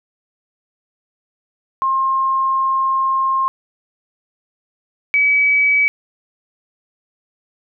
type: tone pair in turn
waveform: sine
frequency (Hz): 1065 / 2282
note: C6 / C#7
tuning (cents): +30 / +50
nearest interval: octave + minor second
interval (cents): 1320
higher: second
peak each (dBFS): -14 / -11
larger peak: second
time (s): 1.82-3.48 / 5.14-5.88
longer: first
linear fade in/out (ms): 0
effects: none